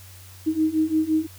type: beating tone pair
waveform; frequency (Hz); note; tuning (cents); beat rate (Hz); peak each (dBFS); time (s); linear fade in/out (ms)
sine; 311.1 / 316.9; D#4 / D#4; 0 / +32; 5.8; -23 / -21; 0.46-1.27; 20
effects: added 93 Hz sine -44 dBFS peak until 1.38 s + white hiss -48 dBFS RMS until 1.38 s